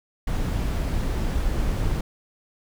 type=noise; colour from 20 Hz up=brown; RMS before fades=-24 dBFS; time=0.27-2.01 s; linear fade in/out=5 ms; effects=none